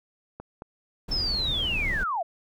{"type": "clicks", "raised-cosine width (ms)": 1, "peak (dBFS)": -24, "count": 2, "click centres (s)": [0.4, 0.621]}
{"type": "noise", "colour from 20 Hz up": "brown", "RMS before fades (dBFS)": -32, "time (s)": [1.08, 2.04], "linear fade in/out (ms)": 10}
{"type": "linear sweep", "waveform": "sine", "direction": "down", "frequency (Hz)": [5330, 622.3], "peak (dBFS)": -25, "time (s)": [1.11, 2.23], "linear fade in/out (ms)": 10}
{"effects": []}